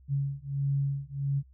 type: beating tone pair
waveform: sine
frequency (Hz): 138.6 / 140.1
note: C#3 / C#3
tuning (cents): 0 / +19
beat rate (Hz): 1.5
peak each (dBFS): -30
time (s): 0.08-1.43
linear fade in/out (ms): 50
effects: added 65 Hz sine -53 dBFS peak until 1.53 s